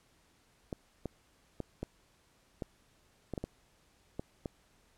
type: clicks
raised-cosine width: 2 ms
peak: -23 dBFS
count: 10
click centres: 0.728 / 1.057 / 1.603 / 1.83 / 2.622 / 3.337 / 3.378 / 3.44 / 4.195 / 4.458 s
effects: pink hiss -68 dBFS RMS until 4.97 s + low-pass 11000 Hz 12 dB/octave